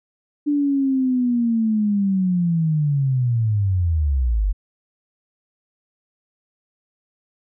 sine linear sweep, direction down, 294.8 to 44.77 Hz, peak -16 dBFS, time 0.46-4.53 s, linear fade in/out 20 ms, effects none

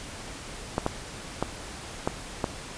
clicks, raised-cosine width 1 ms, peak -10 dBFS, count 5, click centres 0.781 / 0.864 / 1.426 / 2.075 / 2.442 s, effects pink hiss -40 dBFS RMS until 2.77 s + resampled to 22050 Hz

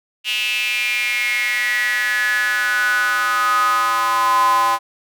square tone with high-pass filter sweep, 113.9 Hz, A#2, 40 cents flat, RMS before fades -18 dBFS, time 0.24-4.79 s, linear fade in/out 50 ms, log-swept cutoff 2800 to 940 Hz, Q 8.6, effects none

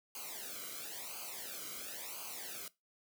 white noise with flanger, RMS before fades -45 dBFS, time 0.15-2.68 s, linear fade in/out 2 ms, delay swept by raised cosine 0.54 to 1.15 ms, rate 0.97 Hz, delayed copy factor -0.9, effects noise-tail reverb RT60 0.2 s tail -19 dB re dry

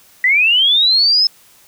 sine linear sweep, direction up, 1935 to 5230 Hz, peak -9 dBFS, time 0.24-1.27 s, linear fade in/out 2 ms, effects white hiss -48 dBFS RMS until 1.67 s

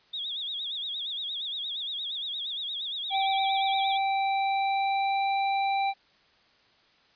sine tone with vibrato, 3529 Hz, A7, 4 cents sharp, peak -31 dBFS, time 0.13-3.98 s, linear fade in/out 10 ms, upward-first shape sine, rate 8.6 Hz, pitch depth 140 cents each way
square tone with pitch glide, 777 to 786 Hz, G5 to G5, -16 to +4 cents, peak -25 dBFS, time 3.1-5.94 s, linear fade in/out 50 ms, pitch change +20 cents, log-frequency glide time 3.33-5.26 s
effects white hiss -62 dBFS RMS until 7.15 s + resampled to 11025 Hz

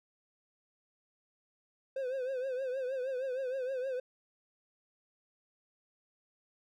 triangle tone with vibrato, 519 Hz, C5, 14 cents flat, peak -31 dBFS, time 1.96-4 s, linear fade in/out 5 ms, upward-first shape triangle, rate 6.4 Hz, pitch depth 100 cents each way, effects none

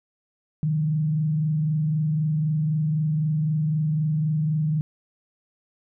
sine tone with frequency modulation, 154.2 Hz, D#3, 15 cents flat, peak -20 dBFS, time 0.63-4.81 s, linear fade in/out 0 ms, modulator 23.9 Hz, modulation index 0.37, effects none

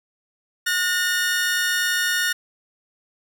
sawtooth tone pair together, 1447.7 / 1824 Hz, F#6 / A#6, -38 / -38 cents, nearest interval major third, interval 400 cents, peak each -19 dBFS, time 0.66-2.33 s, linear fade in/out 10 ms, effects 9-bit

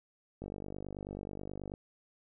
click train, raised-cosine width 2 ms, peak -28 dBFS, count 66, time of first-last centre 0.42-1.738 s, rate 49.3 Hz, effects none

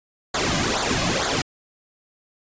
pink noise with flanger, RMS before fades -22 dBFS, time 0.34-1.42 s, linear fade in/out 5 ms, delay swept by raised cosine 0.36 to 2.26 ms, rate 2.2 Hz, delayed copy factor -0.8, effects resampled to 16000 Hz

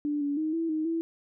sine tone with pitch steps, 293.9 / 286.2 / 312.5 / 329.4 / 312.2 / 329.8 Hz, D4 / D4 / D#4 / E4 / D#4 / E4, +1 / -45 / +8 / -1 / +6 / +1 cents, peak -26 dBFS, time 0.05-1.01 s, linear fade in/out 0 ms, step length 160 ms, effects none

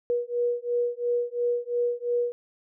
sine beating tone pair, 480.4 / 483.3 Hz, B4 / B4, -48 / -38 cents, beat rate 2.9 Hz, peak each -27 dBFS, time 0.1-2.32 s, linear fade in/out 0 ms, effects none

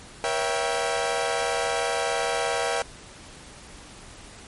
sawtooth chord, A# diminished seventh, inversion none, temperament equal with one note detuned, 477.1 / 554.4 / 659.3 / 784 Hz, A#4 / C#5 / E5 / G5, +40 / 0 / 0 / 0 cents, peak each -25 / -27 / -25 / -25 dBFS, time 0.24-2.82 s, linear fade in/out 0 ms, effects pink hiss -45 dBFS RMS until 4.47 s + MP3 48 kbps

